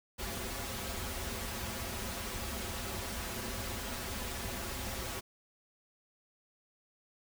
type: noise with comb filter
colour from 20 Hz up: pink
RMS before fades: -39 dBFS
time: 0.18-5.21 s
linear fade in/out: 20 ms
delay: 6.6 ms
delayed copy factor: -1
effects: none